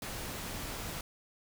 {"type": "noise", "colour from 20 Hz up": "pink", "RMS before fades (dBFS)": -40, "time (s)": [0.02, 1.01], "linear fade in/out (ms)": 2, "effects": []}